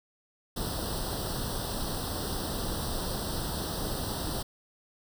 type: noise with comb filter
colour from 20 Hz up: pink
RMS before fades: -33 dBFS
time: 0.56-4.43 s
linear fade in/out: 10 ms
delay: 0.22 ms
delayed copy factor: +0.95
effects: none